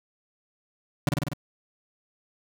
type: tone with echo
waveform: 35% pulse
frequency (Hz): 144.5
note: D3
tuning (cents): -28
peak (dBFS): -18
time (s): 1.07-1.09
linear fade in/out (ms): 2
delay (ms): 49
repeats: 5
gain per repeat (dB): -2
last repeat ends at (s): 1.335
effects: none